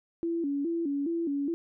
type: tone with vibrato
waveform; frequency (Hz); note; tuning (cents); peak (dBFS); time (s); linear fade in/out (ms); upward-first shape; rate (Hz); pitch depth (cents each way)
sine; 308; D#4; -17; -27; 0.23-1.54; 0; square; 2.4; 150
effects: none